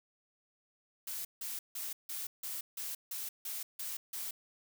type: noise bursts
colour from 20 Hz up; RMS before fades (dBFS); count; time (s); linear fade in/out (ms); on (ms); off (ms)
blue; -40; 10; 1.07-4.31; 5; 180; 160
effects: none